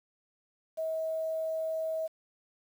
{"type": "tone with quantisation", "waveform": "sine", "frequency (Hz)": 641, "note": "E5", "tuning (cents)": -49, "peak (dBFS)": -30, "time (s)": [0.77, 2.08], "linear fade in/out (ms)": 20, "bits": 9, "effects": []}